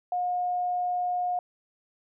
sine tone, 718 Hz, F5, 48 cents sharp, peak -25 dBFS, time 0.12-1.39 s, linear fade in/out 2 ms, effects none

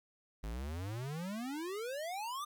square exponential sweep, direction up, 50 to 1226 Hz, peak -39 dBFS, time 0.43-2.45 s, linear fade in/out 10 ms, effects 12-bit

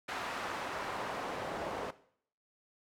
pink noise with band-pass filter sweep, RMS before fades -39 dBFS, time 0.08-1.91 s, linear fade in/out 10 ms, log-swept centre 1300 to 600 Hz, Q 0.94, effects noise-tail reverb RT60 0.6 s tail -17 dB re dry

